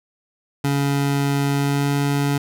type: tone with pitch glide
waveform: 25% pulse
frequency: 140.7 to 141.84 Hz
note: C#3 to C#3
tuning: +26 to +40 cents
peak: -14 dBFS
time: 0.64-2.38 s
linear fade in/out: 5 ms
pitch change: +14 cents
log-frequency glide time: 1.5-1.95 s
effects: none